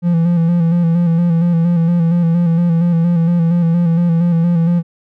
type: tone with vibrato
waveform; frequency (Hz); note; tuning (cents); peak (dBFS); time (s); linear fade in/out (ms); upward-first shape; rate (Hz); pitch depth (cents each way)
triangle; 169.6; E3; +50; -8; 0.02-4.83; 50; square; 4.3; 40
effects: none